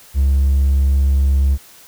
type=tone; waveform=triangle; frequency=68.5 Hz; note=C#2; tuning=20 cents flat; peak=-8 dBFS; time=0.14-1.58 s; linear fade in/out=50 ms; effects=tanh soft clip ceiling -6 dBFS + white hiss -44 dBFS RMS until 1.87 s